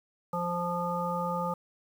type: harmonic tone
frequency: 174.61 Hz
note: F3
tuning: in tune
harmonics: 1 / 3 / 5 / 7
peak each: -34 / -34 / -34 / -34 dBFS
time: 0.33-1.54 s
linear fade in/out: 5 ms
effects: 9-bit